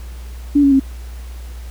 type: tone with pitch steps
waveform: sine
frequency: 287.5 / 278.3 / 269.5 Hz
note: D4 / C#4 / C#4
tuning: -37 / +7 / -49 cents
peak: -8 dBFS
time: 0.55-0.799 s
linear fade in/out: 10 ms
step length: 83 ms
effects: added 60 Hz sine -28 dBFS peak until 1.7 s + pink hiss -44 dBFS RMS until 1.7 s